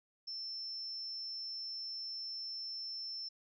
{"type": "tone", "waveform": "sine", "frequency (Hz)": 5340, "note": "E8", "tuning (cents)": 22, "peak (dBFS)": -40, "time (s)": [0.27, 3.29], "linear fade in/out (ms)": 10, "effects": []}